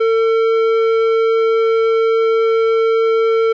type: tone with tanh clipping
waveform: sine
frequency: 450.6 Hz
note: A4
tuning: 41 cents sharp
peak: -13 dBFS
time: 0-3.53 s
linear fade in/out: 10 ms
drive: 12 dB
effects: none